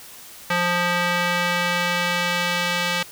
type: tone with band-pass filter sweep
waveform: square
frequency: 175.8 Hz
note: F3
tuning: 12 cents sharp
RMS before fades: -22 dBFS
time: 0.5-3.03 s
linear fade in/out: 5 ms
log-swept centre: 1800 to 2900 Hz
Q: 0.97
effects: white hiss -42 dBFS RMS until 3.11 s